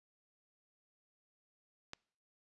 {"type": "click", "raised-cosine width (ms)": 0.2, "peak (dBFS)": -26, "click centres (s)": 1.934, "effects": ["noise-tail reverb RT60 0.6 s tail -26 dB re dry", "resampled to 24000 Hz"]}